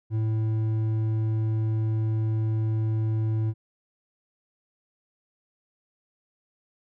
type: tone with hard clipping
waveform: triangle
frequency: 110 Hz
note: A2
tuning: in tune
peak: -24 dBFS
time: 0.1-3.54 s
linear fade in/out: 50 ms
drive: 9 dB
effects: none